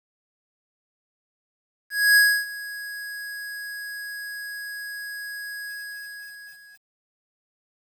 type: tone with ADSR envelope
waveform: square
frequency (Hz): 1661.2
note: G#6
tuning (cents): 0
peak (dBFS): -13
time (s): 1.9-6.88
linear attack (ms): 260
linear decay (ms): 290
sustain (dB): -20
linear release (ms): 1200
effects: 9-bit